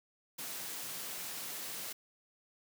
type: high-pass noise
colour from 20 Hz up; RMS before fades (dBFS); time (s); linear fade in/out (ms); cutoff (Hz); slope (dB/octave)
white; -42; 0.38-1.93; 10; 110; 96
effects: none